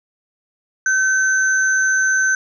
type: tone pair together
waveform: sine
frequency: 1537 / 6166 Hz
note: G6 / G8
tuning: -35 / -29 cents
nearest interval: 2 octaves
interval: 2406 cents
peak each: -14 / -22 dBFS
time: 0.86-2.35 s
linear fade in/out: 2 ms
effects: none